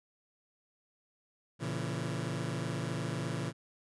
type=chord; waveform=sawtooth; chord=A# diminished; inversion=none; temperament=just; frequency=116.54 / 139.85 / 167.82 Hz; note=A#2 / C#3 / E3; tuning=0 / +16 / +31 cents; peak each=-34 dBFS; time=1.59-3.53 s; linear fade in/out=50 ms; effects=resampled to 24000 Hz